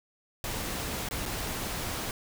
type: noise with dropouts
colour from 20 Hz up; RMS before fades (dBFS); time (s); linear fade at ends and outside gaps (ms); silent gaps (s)
pink; -34; 0.44-2.11; 1; 1.088-1.11 / 1.255-1.26
effects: none